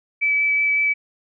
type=tone with vibrato; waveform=sine; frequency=2300 Hz; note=D7; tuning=37 cents flat; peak=-16 dBFS; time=0.21-0.94 s; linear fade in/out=20 ms; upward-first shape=sine; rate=5.4 Hz; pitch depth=8 cents each way; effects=none